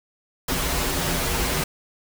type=noise with comb filter; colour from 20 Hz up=pink; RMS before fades=-24 dBFS; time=0.48-1.64 s; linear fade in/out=5 ms; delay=9.3 ms; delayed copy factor=-1; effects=none